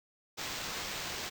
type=noise with sample-and-hold; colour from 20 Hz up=white; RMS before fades=-39 dBFS; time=0.37-1.3 s; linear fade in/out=20 ms; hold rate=11025 Hz; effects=none